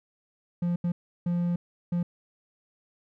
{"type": "tone bursts at uneven times", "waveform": "triangle", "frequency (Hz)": 174.1, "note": "F3", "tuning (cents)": -5, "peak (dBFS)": -22, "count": 4, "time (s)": [[0.62, 0.76], [0.84, 0.92], [1.26, 1.56], [1.92, 2.03]], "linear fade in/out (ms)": 5, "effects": []}